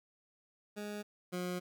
20% pulse tone pair in turn, 207.7 / 179.62 Hz, G#3 / F3, 0 / +49 cents, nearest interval minor third, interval 251 cents, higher first, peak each -35 / -31 dBFS, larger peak second, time 0.76-1.03 / 1.32-1.6 s, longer second, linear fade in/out 20 ms, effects none

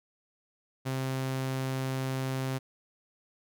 sawtooth tone, 132 Hz, C3, 16 cents sharp, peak -26 dBFS, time 0.85-2.59 s, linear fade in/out 20 ms, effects none

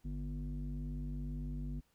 square tone with low-pass filter, 49 Hz, G1, in tune, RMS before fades -40 dBFS, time 0.04-1.81 s, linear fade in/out 20 ms, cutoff 210 Hz, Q 7.9, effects pink hiss -75 dBFS RMS until 1.94 s

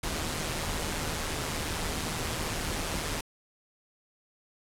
pink noise with amplitude modulation, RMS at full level -30 dBFS, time 0.03-3.21 s, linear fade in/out 5 ms, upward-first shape sine, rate 157 Hz, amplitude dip 50%, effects low-pass 11000 Hz 12 dB/octave

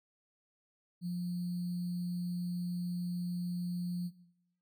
sine tone with sample-and-hold, 176.6 Hz, F3, 20 cents sharp, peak -33 dBFS, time 1.01-4.11 s, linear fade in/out 50 ms, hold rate 4410 Hz, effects noise-tail reverb RT60 0.8 s tail -17 dB re dry

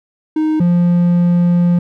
triangle tone pair in turn, 311.1 / 174.6 Hz, D#4 / F3, 0 / 0 cents, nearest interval minor seventh, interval 1000 cents, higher first, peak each -10 / -7 dBFS, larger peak second, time 0.36-0.6 / 0.6-1.79 s, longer second, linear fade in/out 5 ms, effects none

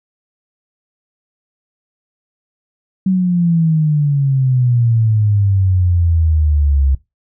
sine exponential sweep, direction down, 190.3 to 66.7 Hz, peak -10 dBFS, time 3.06-6.95 s, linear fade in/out 5 ms, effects noise-tail reverb RT60 0.2 s tail -19 dB re dry

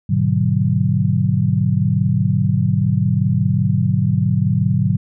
sine chord, G# half-diminished seventh, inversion none, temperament just, 103.83 / 124.59 / 149.51 / 186.89 Hz, G#2 / B2 / D3 / F#3, 0 / +16 / +31 / +18 cents, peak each -19 dBFS, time 0.09-4.97 s, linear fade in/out 10 ms, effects none

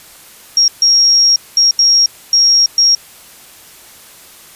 sine tone bursts at uneven times, 5588 Hz, F8, in tune, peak -6 dBFS, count 6, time 0.57-0.68 / 0.82-1.36 / 1.57-1.71 / 1.79-2.06 / 2.33-2.66 / 2.78-2.95 s, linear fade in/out 2 ms, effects white hiss -39 dBFS RMS until 4.55 s + resampled to 32000 Hz

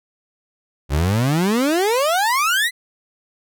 30% pulse exponential sweep, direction up, 66 to 2057 Hz, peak -13 dBFS, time 0.89-2.71 s, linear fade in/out 50 ms, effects none

